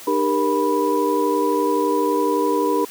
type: tone cluster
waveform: sine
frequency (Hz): 303 / 399.1 / 470.9 / 985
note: D#4 / G4 / A#4 / B5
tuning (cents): -46 / +31 / +18 / -5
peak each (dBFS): -22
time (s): 0.07-2.85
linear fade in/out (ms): 5
effects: white hiss -39 dBFS RMS until 2.9 s + high-pass 150 Hz 12 dB/octave